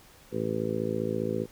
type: harmonic tone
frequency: 55 Hz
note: A1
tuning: in tune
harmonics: 2 / 3 / 4 / 5 / 6 / 7 / 8 / 9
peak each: -37 / -37 / -34 / -38 / -37 / -33 / -36 / -34 dBFS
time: 0.31-1.47 s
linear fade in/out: 50 ms
effects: pink hiss -55 dBFS RMS until 1.51 s